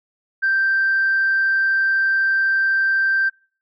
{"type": "tone", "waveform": "sine", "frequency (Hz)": 1568, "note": "G6", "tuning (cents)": 0, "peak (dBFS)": -14, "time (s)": [0.42, 3.3], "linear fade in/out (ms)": 20, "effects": ["noise-tail reverb RT60 0.4 s tail -25 dB re dry", "tanh soft clip ceiling -11 dBFS"]}